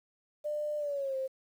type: tone with pitch glide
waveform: sine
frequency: 597 to 528.8 Hz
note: D5 to C5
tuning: +28 to +18 cents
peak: -31 dBFS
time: 0.44-1.28 s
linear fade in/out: 20 ms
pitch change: -210 cents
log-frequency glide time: 0.78-1.16 s
effects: 10-bit